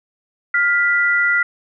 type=tone pair together; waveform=sine; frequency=1410.3 / 1975.5 Hz; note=F6 / B6; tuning=+17 / 0 cents; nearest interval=tritone; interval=583 cents; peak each=-16 dBFS; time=0.54-1.43 s; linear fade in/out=5 ms; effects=none